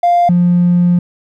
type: tone pair in turn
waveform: triangle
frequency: 698.5 / 175.84 Hz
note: F5 / F3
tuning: 0 / +12 cents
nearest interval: 2 octaves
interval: 2388 cents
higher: first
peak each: -4 dBFS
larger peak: neither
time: 0.03-0.29 / 0.29-0.99 s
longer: second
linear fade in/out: 5 ms
effects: tanh soft clip ceiling -4 dBFS